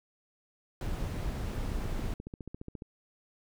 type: noise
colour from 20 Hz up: brown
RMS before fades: -34 dBFS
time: 0.81-2.14 s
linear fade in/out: 2 ms
type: click train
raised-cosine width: 3 ms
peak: -28 dBFS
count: 19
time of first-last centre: 1.58-2.821 s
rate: 14.5 Hz
effects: none